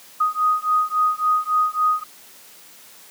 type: beating tone pair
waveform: sine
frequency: 1244.5 / 1248.1 Hz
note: D#6 / D#6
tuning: 0 / +5 cents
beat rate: 3.6 Hz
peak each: -20 dBFS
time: 0.2-2.04 s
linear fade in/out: 10 ms
effects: white hiss -46 dBFS RMS until 3.1 s + high-pass 150 Hz 12 dB/octave